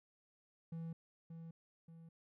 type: tone with echo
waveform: triangle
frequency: 164.7 Hz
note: E3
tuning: 1 cent flat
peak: -40 dBFS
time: 0.72-0.93 s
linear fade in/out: 5 ms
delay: 580 ms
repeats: 2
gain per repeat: -6 dB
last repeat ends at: 2.09 s
effects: none